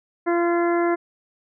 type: harmonic tone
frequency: 343.6 Hz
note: F4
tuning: 28 cents flat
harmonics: 1 / 2 / 3 / 4 / 5 / 6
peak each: -19 / -25 / -29 / -31 / -33 / -35 dBFS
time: 0.26-0.96 s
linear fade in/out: 20 ms
effects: none